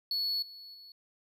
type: tone with level steps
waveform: triangle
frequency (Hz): 4400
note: C#8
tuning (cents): -14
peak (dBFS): -28 / -45 / -48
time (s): 0.11-0.92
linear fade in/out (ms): 2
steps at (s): 0.42 / 0.74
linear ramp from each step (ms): 5
effects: none